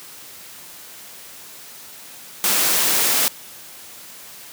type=high-pass noise; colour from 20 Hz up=white; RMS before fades=-18 dBFS; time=2.44-3.28 s; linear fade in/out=0 ms; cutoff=170 Hz; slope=12 dB/octave; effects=white hiss -40 dBFS RMS until 4.52 s + high-pass 100 Hz 12 dB/octave